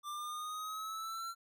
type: exponential sweep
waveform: square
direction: up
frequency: 1178 to 1364 Hz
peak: -40 dBFS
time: 0.03-1.35 s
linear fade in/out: 50 ms
effects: none